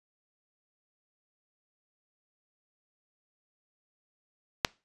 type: click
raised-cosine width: 0.2 ms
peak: -4 dBFS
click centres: 4.648 s
effects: noise-tail reverb RT60 0.3 s tail -24 dB re dry + resampled to 24000 Hz